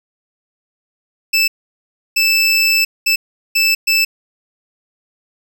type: tone bursts at uneven times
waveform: 25% pulse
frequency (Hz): 2637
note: E7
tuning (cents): 0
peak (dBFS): -7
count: 5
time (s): 1.33-1.48 / 2.16-2.85 / 3.06-3.16 / 3.55-3.75 / 3.87-4.05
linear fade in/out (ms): 10
effects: none